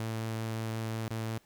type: tone with dropouts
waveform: sawtooth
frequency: 111.8 Hz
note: A2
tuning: 28 cents sharp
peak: -29 dBFS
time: 0-1.38 s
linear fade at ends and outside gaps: 0 ms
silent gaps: 1.08-1.106 s
effects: pink hiss -65 dBFS RMS until 1.45 s